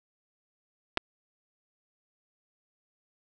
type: clicks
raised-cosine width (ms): 0.3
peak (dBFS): -9 / -13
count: 2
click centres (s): 0.973 / 0.976
effects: none